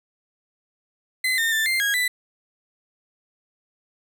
35% pulse tone with pitch steps, 2038 / 1821 / 1774 / 2095 / 1642 / 1988 Hz, C7 / A#6 / A6 / C7 / G#6 / B6, -46 / -41 / +14 / +2 / -20 / +11 cents, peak -18 dBFS, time 1.24-2.08 s, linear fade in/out 5 ms, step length 140 ms, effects none

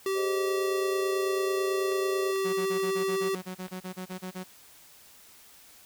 square tone, 386.2 Hz, G4, 26 cents flat, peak -27 dBFS, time 0.06-3.35 s, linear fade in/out 2 ms
sine chord, Ab major, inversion none, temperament equal with one note detuned, 415.3 / 528.7 / 622.3 Hz, Ab4 / C5 / Eb5, 0 / +18 / 0 cents, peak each -38 / -37 / -39 dBFS, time 0.14-2.34 s, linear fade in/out 50 ms
click train, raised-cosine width 0.3 ms, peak -31 dBFS, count 6, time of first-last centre 1.92-4.123 s, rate 2.27 Hz
sawtooth tone bursts, 184.7 Hz, F#3, 3 cents flat, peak -31 dBFS, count 16, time 2.44-4.441 s, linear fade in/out 20 ms, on 96 ms, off 31 ms
effects white hiss -54 dBFS RMS until 5.85 s

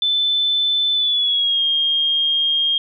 sine tone with pitch glide, 3520 to 3228 Hz, A7 to G#7, 0 to -50 cents, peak -15 dBFS, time 0.02-2.78 s, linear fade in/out 2 ms, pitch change -150 cents, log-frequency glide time 0.93-1.63 s, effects none

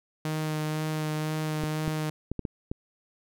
sawtooth tone with vibrato, 154.8 Hz, D#3, 9 cents flat, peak -24 dBFS, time 0.25-2.1 s, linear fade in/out 2 ms, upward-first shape sine, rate 2 Hz, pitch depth 13 cents each way
clicks, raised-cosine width 3 ms, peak -18 dBFS, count 6, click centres 1.637 / 1.879 / 2.316 / 2.393 / 2.452 / 2.715 s
effects none

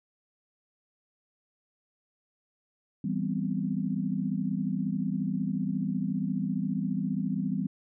sine chord, C major seventh, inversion first, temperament equal, 164.81 / 196 / 246.9 / 261.6 Hz, E3 / G3 / B3 / C4, 0 / 0 / 0 / 0 cents, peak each -33 / -30 / -34 / -36 dBFS, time 3.04-7.67 s, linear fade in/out 5 ms, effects none

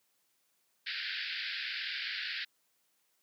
pink band-pass noise, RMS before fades -38 dBFS, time 0.86-2.45 s, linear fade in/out 10 ms, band 1500 to 4900 Hz, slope 96 dB/octave, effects white hiss -75 dBFS RMS until 3.22 s + high-pass 150 Hz 12 dB/octave

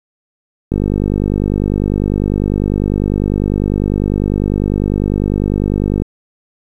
click train, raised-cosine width 3 ms, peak -3 dBFS, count 266, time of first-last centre 0.72-6.02 s, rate 50 Hz, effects 7-bit

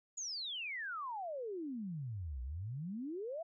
sine exponential two-way sweep, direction down then up, 6980 to 59.4 to 694 Hz, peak -39 dBFS, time 0.17-3.43 s, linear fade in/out 10 ms, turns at 2.42 s, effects none

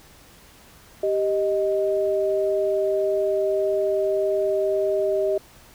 sine tone pair together, 392 / 622.3 Hz, G4 / D#5, 0 / 0 cents, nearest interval minor sixth, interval 800 cents, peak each -22 dBFS, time 1.03-5.38 s, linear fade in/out 5 ms, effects pink hiss -50 dBFS RMS until 5.74 s

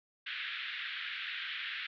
pink band-pass noise, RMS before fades -40 dBFS, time 0.26-1.87 s, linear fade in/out 10 ms, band 1500 to 3700 Hz, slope 48 dB/octave, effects none

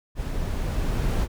brown noise with level ramp, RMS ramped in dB -29 to -22 dBFS, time 0.15-1.28 s, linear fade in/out 50 ms, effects none

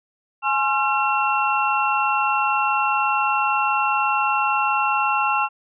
sine tone cluster, 838 / 1066 / 1362 / 2717 Hz, G#5 / C6 / F6 / F7, +15 / +32 / -44 / -48 cents, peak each -22 / -24 / -23 / -24 dBFS, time 0.42-5.49 s, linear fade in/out 50 ms, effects none

